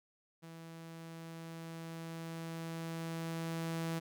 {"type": "tone with level ramp", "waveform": "sawtooth", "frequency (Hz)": 164.5, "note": "E3", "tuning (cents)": -3, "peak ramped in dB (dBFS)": [-45, -31], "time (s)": [0.42, 4], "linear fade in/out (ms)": 20, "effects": []}